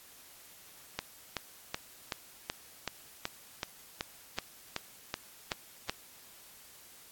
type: click train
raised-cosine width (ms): 0.2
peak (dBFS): -15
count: 14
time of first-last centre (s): 0.99-5.896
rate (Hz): 2.65
effects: white hiss -55 dBFS RMS until 7.11 s + AAC 64 kbps